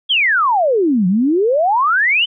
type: exponential two-way sweep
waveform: sine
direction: down then up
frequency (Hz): 3400 to 174.61 to 3115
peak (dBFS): -11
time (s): 0.09-2.26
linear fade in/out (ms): 20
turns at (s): 1.07
effects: none